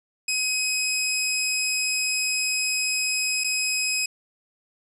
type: tone with dropouts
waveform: 15% pulse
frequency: 2531 Hz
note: D#7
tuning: 29 cents sharp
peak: -15 dBFS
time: 0.28-4.06 s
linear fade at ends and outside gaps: 5 ms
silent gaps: 3.438-3.443 s
effects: resampled to 22050 Hz + 8-bit